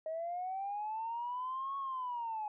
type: linear two-way sweep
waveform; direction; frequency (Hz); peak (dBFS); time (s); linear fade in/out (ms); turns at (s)
sine; up then down; 627 to 1108.7 to 835; -35; 0.06-2.48; 2; 1.77
effects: tanh soft clip ceiling -31 dBFS